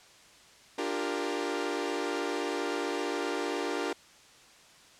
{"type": "chord", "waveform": "sawtooth", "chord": "G minor seventh", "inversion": "second", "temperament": "equal with one note detuned", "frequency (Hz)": [293.7, 349.2, 396.6, 466.2], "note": ["D4", "F4", "G4", "Bb4"], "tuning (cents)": [0, 0, 20, 0], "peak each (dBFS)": -32, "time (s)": [0.78, 3.93], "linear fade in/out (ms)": 5, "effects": ["white hiss -56 dBFS RMS until 4.99 s", "low-pass 7000 Hz 12 dB/octave"]}